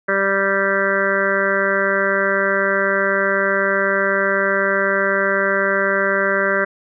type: harmonic tone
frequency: 196 Hz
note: G3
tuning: in tune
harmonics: 1 / 2 / 3 / 5 / 6 / 7 / 8 / 9 / 10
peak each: -28 / -23 / -21 / -31 / -27 / -25 / -20 / -27 / -25 dBFS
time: 0.08-6.65 s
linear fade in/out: 10 ms
effects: none